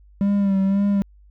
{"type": "tone with vibrato", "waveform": "triangle", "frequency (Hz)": 197.3, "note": "G3", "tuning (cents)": 11, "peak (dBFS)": -14, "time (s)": [0.21, 1.02], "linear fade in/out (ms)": 0, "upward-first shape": "sine", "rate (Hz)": 1.9, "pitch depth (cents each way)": 42, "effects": ["added 50 Hz sine -47 dBFS peak until 1.3 s"]}